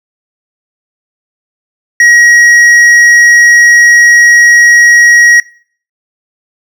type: tone with hard clipping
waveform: sine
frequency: 1900 Hz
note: A#6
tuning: 33 cents sharp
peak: -3 dBFS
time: 2-5.4 s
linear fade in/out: 2 ms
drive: 6 dB
effects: noise-tail reverb RT60 0.5 s tail -21 dB re dry